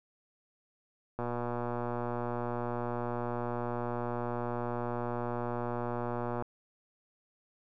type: click train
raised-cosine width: 1 ms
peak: -21 dBFS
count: 629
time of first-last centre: 1.19-6.423 s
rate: 120 Hz
effects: none